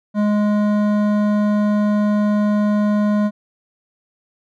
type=tone with hard clipping; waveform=triangle; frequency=208.4 Hz; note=G#3; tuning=6 cents sharp; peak=-16 dBFS; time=0.14-3.31 s; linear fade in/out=50 ms; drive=16 dB; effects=none